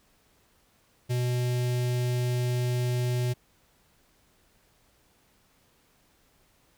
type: tone with notch filter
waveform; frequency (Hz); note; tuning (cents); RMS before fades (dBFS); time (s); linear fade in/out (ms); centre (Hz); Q
square; 123.47; B2; 0; -27; 1.09-3.34; 20; 1200; 1
effects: pink hiss -65 dBFS RMS until 6.77 s